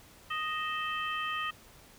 harmonic tone with a mistuned harmonic, 622.3 Hz, D#5, in tune, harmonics 2 / 3 / 4 / 5, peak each -34 / -38 / -39 / -40 dBFS, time 0.3-1.51 s, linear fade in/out 10 ms, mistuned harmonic 4, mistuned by +89 cents, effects pink hiss -56 dBFS RMS until 1.98 s

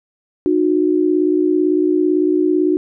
sine tone pair together, 305.9 / 363.8 Hz, D#4 / F#4, -29 / -29 cents, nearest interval minor third, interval 300 cents, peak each -15 dBFS, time 0.46-2.77 s, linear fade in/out 0 ms, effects none

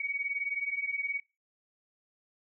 sine beating tone pair, 2234 / 2253 Hz, C#7 / C#7, +13 / +28 cents, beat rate 19 Hz, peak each -35 / -33 dBFS, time 0-1.2 s, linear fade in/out 5 ms, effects noise-tail reverb RT60 0.3 s tail -26 dB re dry

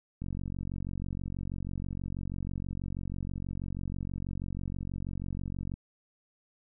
click train, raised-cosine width 5 ms, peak -24 dBFS, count 256, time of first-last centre 0.22-5.739 s, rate 46.2 Hz, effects none

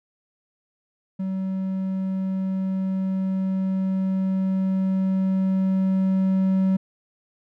triangle tone with level ramp, 190 Hz, F#3, 46 cents sharp, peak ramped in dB -22 to -15 dBFS, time 1.19-6.77 s, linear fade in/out 10 ms, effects none

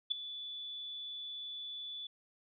sine tone with ADSR envelope, 3463 Hz, A7, 28 cents flat, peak -26 dBFS, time 0.1-2.07 s, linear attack 18 ms, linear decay 4 ms, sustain -15 dB, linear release 4 ms, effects none

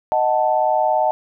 sine chord, D# diminished, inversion none, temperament equal, 622.3 / 740 / 880 Hz, D#5 / F#5 / A5, 0 / 0 / 0 cents, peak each -19 dBFS, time 0.12-1.11 s, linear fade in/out 0 ms, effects none

